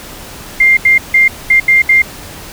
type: tone bursts at uneven times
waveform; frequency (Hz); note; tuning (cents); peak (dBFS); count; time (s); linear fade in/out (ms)
sine; 2100; C7; +6; -4; 6; 0.6-0.77 / 0.85-0.98 / 1.14-1.28 / 1.5-1.6 / 1.68-1.82 / 1.89-2.02; 5
effects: pink hiss -30 dBFS RMS until 2.52 s